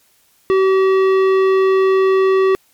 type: tone with tanh clipping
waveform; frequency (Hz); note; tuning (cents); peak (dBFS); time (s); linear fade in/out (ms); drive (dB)
sine; 381.9; G4; -45; -12; 0.5-2.55; 0; 14
effects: white hiss -56 dBFS RMS until 2.73 s + MP3 96 kbps